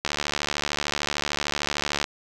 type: click train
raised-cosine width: 0.2 ms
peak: -7 dBFS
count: 147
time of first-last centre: 0.05-2.042 s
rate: 73.3 Hz
effects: none